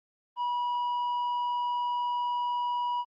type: tone with tanh clipping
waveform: sine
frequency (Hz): 972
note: B5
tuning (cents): -28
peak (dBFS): -28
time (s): 0.36-3.05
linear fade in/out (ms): 50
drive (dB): 4
effects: Opus 24 kbps